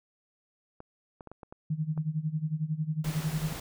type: clicks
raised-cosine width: 1 ms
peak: -30 dBFS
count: 7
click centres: 0.804 / 1.208 / 1.273 / 1.316 / 1.432 / 1.525 / 1.977 s
type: tone with tremolo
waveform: sine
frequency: 155.56 Hz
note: D#3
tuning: in tune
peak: -25 dBFS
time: 1.7-3.53 s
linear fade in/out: 5 ms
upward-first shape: sine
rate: 11 Hz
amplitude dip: 85%
type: noise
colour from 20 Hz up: pink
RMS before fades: -40 dBFS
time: 3.04-3.6 s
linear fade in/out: 5 ms
effects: none